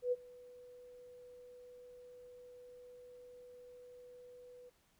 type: tone with ADSR envelope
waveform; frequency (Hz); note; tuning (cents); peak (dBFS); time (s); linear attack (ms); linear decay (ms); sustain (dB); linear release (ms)
sine; 493.9; B4; 0; -29; 0.02-4.7; 100; 34; -24; 15
effects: pink hiss -73 dBFS RMS until 4.99 s